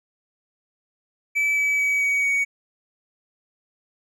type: tone with pitch steps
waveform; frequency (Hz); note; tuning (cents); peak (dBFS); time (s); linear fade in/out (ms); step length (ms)
triangle; 2306 / 2290 / 2274 / 2259 / 2243; D7 / D7 / C#7 / C#7 / C#7; -32 / -44 / +44 / +32 / +20; -17; 1.35-2.45; 20; 220
effects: none